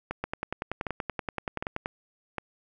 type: two click trains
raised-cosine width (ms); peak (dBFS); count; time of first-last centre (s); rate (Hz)
0.5; -15 / -16; 18 / 4; 0.24-1.859 / 0.11-2.383; 10.5 / 1.32
effects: none